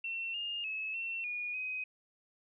sine tone with pitch steps, 2705 / 2827 / 2587 / 2704 / 2446 / 2516 Hz, E7 / F7 / E7 / E7 / D#7 / D#7, +44 / +20 / -33 / +43 / -30 / +19 cents, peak -35 dBFS, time 0.04-1.84 s, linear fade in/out 5 ms, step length 300 ms, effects none

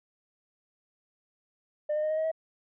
sine tone with pitch steps, 601 / 609 / 617.2 / 625.4 / 633.8 / 642.3 Hz, D5 / D#5 / D#5 / D#5 / D#5 / E5, +40 / -37 / -14 / +9 / +32 / -45 cents, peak -24 dBFS, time 1.89-2.316 s, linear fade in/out 10 ms, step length 71 ms, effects tanh soft clip ceiling -24 dBFS

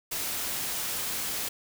white noise, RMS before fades -32 dBFS, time 0.11-1.49 s, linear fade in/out 10 ms, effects none

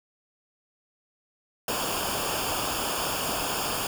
pink noise with comb filter, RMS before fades -29 dBFS, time 1.68-3.87 s, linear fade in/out 2 ms, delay 0.5 ms, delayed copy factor -0.75, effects none

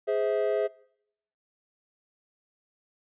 triangle chord, Ab augmented, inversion none, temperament just, 415.3 / 519.1 / 648.9 Hz, Ab4 / C5 / E5, 0 / -14 / -27 cents, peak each -25 / -28 / -27 dBFS, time 0.07-0.68 s, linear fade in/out 20 ms, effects noise-tail reverb RT60 0.8 s tail -25 dB re dry + resampled to 8000 Hz

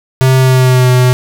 square tone with pitch glide, 130.81 to 126.06 Hz, C3 to B2, 0 to +36 cents, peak -6 dBFS, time 0.21-1.13 s, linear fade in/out 0 ms, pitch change -64 cents, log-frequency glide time 0.38-0.9 s, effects none

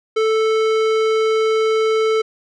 sine tone with tanh clipping, 440 Hz, A4, in tune, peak -16 dBFS, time 0.16-2.22 s, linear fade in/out 10 ms, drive 18 dB, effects none

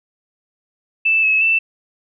sine tone with pitch steps, 2641 / 2584 / 2660 Hz, E7 / E7 / E7, +3 / -35 / +15 cents, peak -12 dBFS, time 1.05-1.59 s, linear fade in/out 10 ms, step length 180 ms, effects none

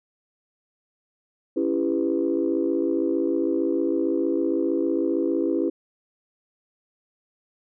sine chord, C# half-diminished seventh, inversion none, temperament just, 277.2 / 332.6 / 399.1 / 498.9 Hz, C#4 / E4 / G4 / B4, 0 / +16 / +31 / +17 cents, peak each -26 / -23 / -27 / -29 dBFS, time 1.56-5.7 s, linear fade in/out 10 ms, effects tanh soft clip ceiling -11 dBFS

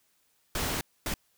pink noise bursts at uneven times, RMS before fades -31 dBFS, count 2, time 0.55-0.81 / 1.06-1.14 s, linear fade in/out 2 ms, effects white hiss -70 dBFS RMS until 1.37 s

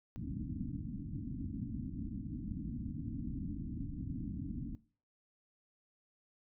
white low-pass noise, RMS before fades -41 dBFS, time 0.16-4.75 s, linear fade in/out 0 ms, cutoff 300 Hz, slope 96 dB/octave, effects noise-tail reverb RT60 0.4 s tail -18 dB re dry

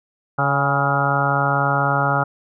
harmonic tone with a mistuned harmonic, 140.6 Hz, C#3, 25 cents sharp, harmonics 1 / 2 / 3 / 4 / 5 / 6 / 7 / 8 / 9 / 10, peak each -22 / -30 / -32 / -26 / -26 / -23 / -28 / -31 / -23 / -23 dBFS, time 0.38-2.24 s, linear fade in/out 10 ms, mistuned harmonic 6, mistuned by -34 cents, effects none

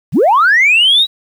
sine linear sweep, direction up, 88 to 3911 Hz, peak -5 dBFS, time 0.12-1.07 s, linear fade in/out 50 ms, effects tanh soft clip ceiling -3 dBFS + 7-bit

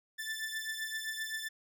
sawtooth beating tone pair, 1760 / 1767.7 Hz, A6 / A6, 0 / +8 cents, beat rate 7.7 Hz, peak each -35 / -37 dBFS, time 0.18-1.49 s, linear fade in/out 20 ms, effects none

